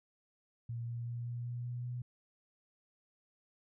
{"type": "tone with pitch steps", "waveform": "sine", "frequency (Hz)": [117.4, 118.28, 119.18, 120.07, 120.98, 121.89, 122.81], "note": ["A#2", "A#2", "A#2", "B2", "B2", "B2", "B2"], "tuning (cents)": [13, 26, 39, -48, -35, -22, -9], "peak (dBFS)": -37, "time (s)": [0.69, 2.02], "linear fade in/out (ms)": 5, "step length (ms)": 190, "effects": []}